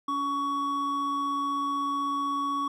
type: tone pair together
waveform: triangle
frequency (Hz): 282.9 / 1121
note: C#4 / C#6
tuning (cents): +35 / +19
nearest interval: 2 octaves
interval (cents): 2384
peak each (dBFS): -32 / -25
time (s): 0.08-2.68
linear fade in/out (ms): 5
effects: none